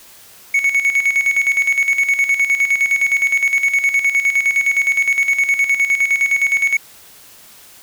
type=tone with tremolo; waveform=triangle; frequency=2217 Hz; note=C#7; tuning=in tune; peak=-9 dBFS; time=0.54-6.77 s; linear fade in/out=5 ms; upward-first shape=square; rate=9.7 Hz; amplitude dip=65%; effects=white hiss -43 dBFS RMS until 7.82 s